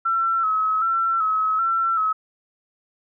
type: tone with vibrato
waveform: sine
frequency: 1315 Hz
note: E6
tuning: 5 cents flat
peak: -18 dBFS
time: 0.05-2.13 s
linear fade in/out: 10 ms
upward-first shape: square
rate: 1.3 Hz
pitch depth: 42 cents each way
effects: none